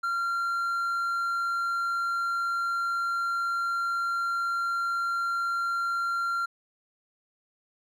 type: tone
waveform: triangle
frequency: 1379 Hz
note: F6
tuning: 22 cents flat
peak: -24 dBFS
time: 0.03-6.46 s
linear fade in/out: 10 ms
effects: none